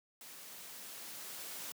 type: noise with level ramp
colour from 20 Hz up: white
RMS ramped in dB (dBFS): -52 to -44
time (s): 0.21-1.72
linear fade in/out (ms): 2
effects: high-pass 150 Hz 12 dB/octave